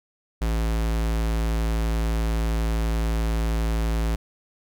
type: tone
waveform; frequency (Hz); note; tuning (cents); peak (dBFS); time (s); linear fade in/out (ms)
square; 55.5; A1; +16; -22; 0.41-4.16; 10
effects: none